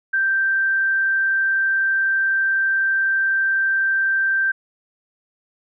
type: tone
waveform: sine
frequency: 1568 Hz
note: G6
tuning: in tune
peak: -16 dBFS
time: 0.13-4.52 s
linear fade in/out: 10 ms
effects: none